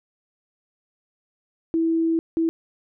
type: tone bursts at uneven times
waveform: sine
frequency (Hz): 327.8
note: E4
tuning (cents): -10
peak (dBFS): -18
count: 2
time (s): 1.74-2.19 / 2.37-2.49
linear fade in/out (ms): 0
effects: none